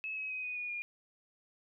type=tone with pitch steps; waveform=sine; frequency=2588 / 2554 / 2520 / 2487 / 2454 / 2422 Hz; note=E7 / D#7 / D#7 / D#7 / D#7 / D#7; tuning=-32 / +45 / +21 / -1 / -25 / -47 cents; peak=-36 dBFS; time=0.04-0.82 s; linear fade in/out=0 ms; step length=130 ms; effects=none